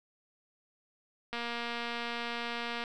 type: click train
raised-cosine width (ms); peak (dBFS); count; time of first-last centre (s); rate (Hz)
0.3; -21; 357; 1.33-2.838; 236
effects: none